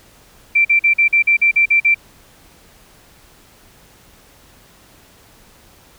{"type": "tone bursts", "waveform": "sine", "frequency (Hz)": 2349, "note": "D7", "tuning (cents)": 0, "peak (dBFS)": -9, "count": 10, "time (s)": [0.55, 1.946], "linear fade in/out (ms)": 10, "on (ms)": 100, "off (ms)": 44, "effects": ["pink hiss -48 dBFS RMS until 5.98 s"]}